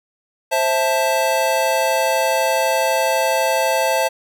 square chord, A minor, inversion first, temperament just, 528 / 660 / 880 Hz, C5 / E5 / A5, +16 / +2 / 0 cents, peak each -21 dBFS, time 0.51-4.09 s, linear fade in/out 20 ms, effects none

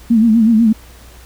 sine tone with vibrato, 224.7 Hz, A3, 37 cents sharp, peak -7 dBFS, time 0.1-0.73 s, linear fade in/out 10 ms, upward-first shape sine, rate 8.1 Hz, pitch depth 85 cents each way, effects added 60 Hz sine -39 dBFS peak until 1.25 s + pink hiss -43 dBFS RMS until 1.25 s

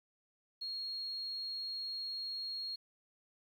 sine tone, 4279 Hz, C8, 38 cents sharp, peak -38 dBFS, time 0.61-2.76 s, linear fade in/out 10 ms, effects 11-bit

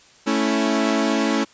sawtooth chord, A major, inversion none, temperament equal, 220 / 277.2 / 329.6 Hz, A3 / C#4 / E4, 0 / 0 / 0 cents, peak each -18 / -18 / -20 dBFS, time 0.26-1.45 s, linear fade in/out 20 ms, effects white hiss -51 dBFS RMS until 1.53 s + resampled to 16000 Hz

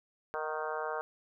harmonic tone with a mistuned harmonic, 155.56 Hz, D#3, in tune, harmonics 3 / 4 / 5 / 6 / 7 / 8 / 9 / 10, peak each -39 / -40 / -41 / -42 / -42 / -43 / -44 / -44 dBFS, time 0.34-1.01 s, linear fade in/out 0 ms, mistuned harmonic 5, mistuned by -31 cents, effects none

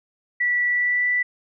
sine tone with pitch glide, 1955 to 1973.2 Hz, B6 to B6, -18 to -2 cents, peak -18 dBFS, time 0.4-1.23 s, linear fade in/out 10 ms, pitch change +16 cents, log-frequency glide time 0.67-1.07 s, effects none

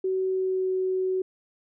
sine tone with pitch glide, 376.9 to 374.1 Hz, F#4 to F#4, +32 to +19 cents, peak -23 dBFS, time 0.04-1.22 s, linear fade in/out 5 ms, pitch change -13 cents, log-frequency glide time 0.28-0.71 s, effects none

